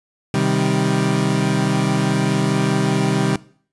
30% pulse chord, C minor, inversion none, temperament equal, 130.81 / 155.56 / 196 Hz, C3 / Eb3 / G3, 0 / 0 / 0 cents, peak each -18 dBFS, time 0.34-3.36 s, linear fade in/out 2 ms, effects noise-tail reverb RT60 0.5 s tail -20 dB re dry + resampled to 24000 Hz

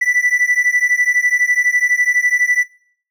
triangle beating tone pair, 1968 / 1980 Hz, B6 / B6, -7 / +4 cents, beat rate 12 Hz, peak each -14 dBFS, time 0.01-2.64 s, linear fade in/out 10 ms, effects noise-tail reverb RT60 0.5 s tail -18 dB re dry

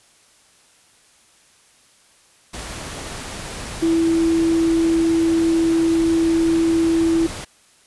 sine tone in noise, 329.6 Hz, E4, in tune, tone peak -14 dBFS, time 3.82-7.27 s, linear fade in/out 10 ms, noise pink, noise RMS -31 dBFS, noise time 2.53-7.45 s, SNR +14 dB, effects white hiss -54 dBFS RMS until 7.86 s + resampled to 24000 Hz

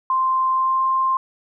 sine tone with pitch glide, 1045 to 1052.9 Hz, C6 to C6, -2 to +11 cents, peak -16 dBFS, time 0.1-1.17 s, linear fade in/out 2 ms, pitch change +13 cents, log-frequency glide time 0.51-0.82 s, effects none

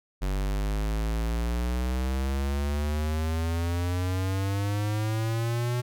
square exponential sweep, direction up, 47.09 to 123.47 Hz, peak -26 dBFS, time 0.21-5.82 s, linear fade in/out 20 ms, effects none

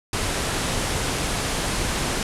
pink low-pass noise, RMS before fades -25 dBFS, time 0.13-2.23 s, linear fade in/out 2 ms, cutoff 11000 Hz, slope 48 dB/octave, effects none

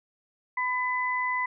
sine tone pair together, 1003 / 2006 Hz, B5 / B6, +26 / +26 cents, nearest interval octave, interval 1200 cents, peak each -28 dBFS, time 0.57-1.46 s, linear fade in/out 5 ms, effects none

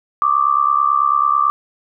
sine tone with amplitude modulation, 1174.7 Hz, D6, in tune, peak -8 dBFS, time 0.22-1.5 s, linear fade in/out 0 ms, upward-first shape sine, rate 69.1 Hz, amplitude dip 90%, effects none

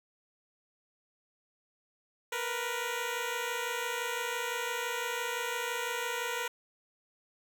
10% pulse tone pair together, 466.8 / 492.7 Hz, A#4 / B4, +2 / -4 cents, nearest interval minor second, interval 94 cents, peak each -27 dBFS, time 2.32-6.48 s, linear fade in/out 5 ms, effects none

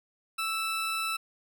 20% pulse tone, 1318.5 Hz, E6, in tune, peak -24 dBFS, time 0.38-1.17 s, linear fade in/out 10 ms, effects none

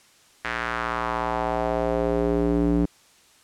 square tone with band-pass filter sweep, 58.27 Hz, A#1, in tune, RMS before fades -24 dBFS, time 0.44-2.86 s, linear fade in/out 10 ms, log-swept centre 1800 to 260 Hz, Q 2.1, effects white hiss -56 dBFS RMS until 3.43 s + low-pass 9000 Hz 12 dB/octave

